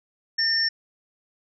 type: tone pair together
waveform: sine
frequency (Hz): 1812 / 5430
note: A#6 / F8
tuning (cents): -50 / -50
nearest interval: octave + perfect fifth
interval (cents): 1900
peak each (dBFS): -25 / -21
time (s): 0.38-0.69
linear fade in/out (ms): 10
effects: none